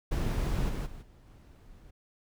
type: noise with level steps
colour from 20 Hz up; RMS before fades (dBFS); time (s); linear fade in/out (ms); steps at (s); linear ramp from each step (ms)
brown; -29 / -33 / -45 / -55 / -53; 0.11-1.91; 10; 0.68 / 0.85 / 1.01 / 1.25; 20
effects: none